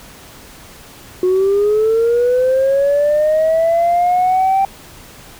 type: linear sweep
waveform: sine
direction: up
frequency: 362.1 to 784 Hz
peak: -9 dBFS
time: 1.23-4.65 s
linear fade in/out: 2 ms
effects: tanh soft clip ceiling -8 dBFS + pink hiss -39 dBFS RMS until 5.39 s